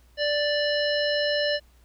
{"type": "harmonic tone", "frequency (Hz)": 587.3, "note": "D5", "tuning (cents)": 0, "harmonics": [1, 3, 5, 7, 9], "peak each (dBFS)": [-24, -29, -31, -32, -34], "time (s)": [0.17, 1.6], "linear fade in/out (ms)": 50, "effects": ["added 60 Hz sine -54 dBFS peak until 1.84 s", "pink hiss -63 dBFS RMS until 1.84 s"]}